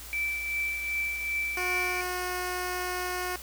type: tone with tremolo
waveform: sine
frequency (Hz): 2327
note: D7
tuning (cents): -17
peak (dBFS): -26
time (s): 0.13-2.01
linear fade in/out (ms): 0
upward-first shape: triangle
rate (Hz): 2.6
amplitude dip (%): 50
type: tone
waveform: 10% pulse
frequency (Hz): 362.1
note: F#4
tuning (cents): -37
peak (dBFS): -22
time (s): 1.57-3.36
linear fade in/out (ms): 2
effects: added 60 Hz sine -46 dBFS peak until 3.42 s + white hiss -44 dBFS RMS until 3.42 s